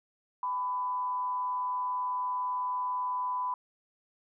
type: tone with frequency modulation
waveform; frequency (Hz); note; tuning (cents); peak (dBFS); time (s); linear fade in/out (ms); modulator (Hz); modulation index
sine; 999; B5; +20; -29; 0.43-3.54; 2; 174; 0.26
effects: none